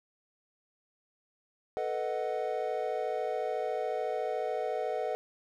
triangle chord, B dominant seventh, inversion third, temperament equal, 440 / 493.9 / 622.3 / 740 Hz, A4 / B4 / D#5 / F#5, 0 / 0 / 0 / 0 cents, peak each -34 dBFS, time 1.77-5.15 s, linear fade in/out 0 ms, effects none

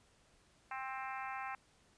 harmonic tone, 263.9 Hz, C4, 15 cents sharp, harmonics 3 / 4 / 5 / 6 / 7 / 8 / 9 / 10, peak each -44 / -46 / -48 / -50 / -51 / -52 / -53 / -54 dBFS, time 0.71-1.55 s, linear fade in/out 2 ms, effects pink hiss -69 dBFS RMS until 1.97 s + resampled to 22050 Hz

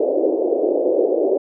pink band-pass noise, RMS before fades -18 dBFS, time 0-1.38 s, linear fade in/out 5 ms, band 330 to 600 Hz, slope 48 dB/octave, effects none

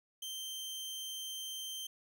sawtooth tone, 3131 Hz, G7, 3 cents flat, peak -37 dBFS, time 0.22-1.87 s, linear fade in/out 5 ms, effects none

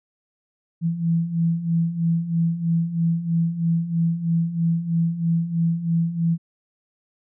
sine beating tone pair, 164.81 / 167.91 Hz, E3 / E3, 0 / +32 cents, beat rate 3.1 Hz, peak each -25 / -20 dBFS, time 0.81-6.38 s, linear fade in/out 50 ms, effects none

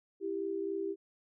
sine tone pair together, 330.4 / 394 Hz, E4 / G4, +4 / +9 cents, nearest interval minor third, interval 305 cents, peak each -38 / -34 dBFS, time 0.2-0.96 s, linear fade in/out 50 ms, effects none

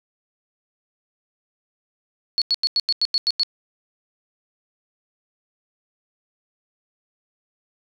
sine tone bursts, 4382 Hz, C#8, 21 cents flat, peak -16 dBFS, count 9, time 2.38-3.433 s, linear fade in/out 0 ms, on 37 ms, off 90 ms, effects none

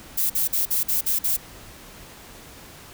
violet noise bursts, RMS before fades -22 dBFS, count 7, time 0.17-1.368 s, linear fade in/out 10 ms, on 130 ms, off 48 ms, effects pink hiss -44 dBFS RMS until 2.93 s

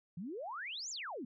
sine exponential two-way sweep, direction up then down, 156.5 to 7459 to 212.4 Hz, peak -40 dBFS, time 0.17-1.25 s, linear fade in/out 5 ms, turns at 0.9 s, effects none

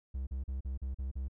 triangle tone bursts, 65.9 Hz, C2, 13 cents sharp, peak -32 dBFS, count 7, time 0.14-1.284 s, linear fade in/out 10 ms, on 130 ms, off 39 ms, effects none

